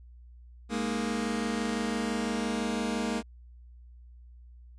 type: chord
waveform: sawtooth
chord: Ab suspended second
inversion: none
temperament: just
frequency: 207.7 / 233.6 / 311.5 Hz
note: Ab3 / Bb3 / Eb4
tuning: 0 / +4 / +2 cents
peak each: -29 / -27 / -33 dBFS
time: 0.69-3.23 s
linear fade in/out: 50 ms
effects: added 60 Hz sine -48 dBFS peak until 4.78 s + resampled to 22050 Hz